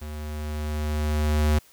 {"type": "tone with level ramp", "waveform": "square", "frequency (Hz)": 75.6, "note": "D#2", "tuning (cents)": -49, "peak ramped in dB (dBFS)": [-34, -18], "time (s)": [0.01, 1.59], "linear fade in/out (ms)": 10, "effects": ["white hiss -55 dBFS RMS until 1.72 s"]}